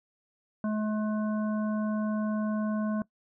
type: harmonic tone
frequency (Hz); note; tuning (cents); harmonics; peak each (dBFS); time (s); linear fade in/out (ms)
213.8; A3; -49; 1 / 3 / 5 / 7; -27 / -37 / -41 / -44; 0.64-3.02; 2
effects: noise-tail reverb RT60 0.1 s tail -20 dB re dry